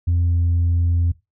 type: tone with pitch glide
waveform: sine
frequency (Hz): 86.2 to 85.6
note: F2 to F2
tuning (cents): -22 to -34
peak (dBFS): -13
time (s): 0.07-1.12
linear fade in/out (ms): 10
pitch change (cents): -12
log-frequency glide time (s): 0.26-0.35
effects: noise-tail reverb RT60 0.2 s tail -19 dB re dry + tanh soft clip ceiling -13 dBFS